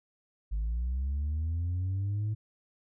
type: linear sweep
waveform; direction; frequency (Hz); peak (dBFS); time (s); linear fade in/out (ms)
sine; up; 50.3 to 108.8; -26; 0.51-2.35; 20
effects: tanh soft clip ceiling -27 dBFS